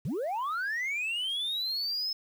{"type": "linear sweep", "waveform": "sine", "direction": "up", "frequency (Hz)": [106.4, 5240], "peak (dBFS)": -27, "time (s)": [0.05, 2.13], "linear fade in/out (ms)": 5, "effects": ["tanh soft clip ceiling -28 dBFS", "9-bit"]}